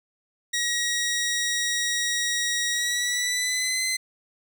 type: tone with pitch glide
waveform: 15% pulse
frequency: 1900 to 2048 Hz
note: A#6 to C7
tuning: +33 to -38 cents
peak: -17 dBFS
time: 0.53-3.97 s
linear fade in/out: 10 ms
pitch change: +129 cents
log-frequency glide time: 2.72-3.83 s
effects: none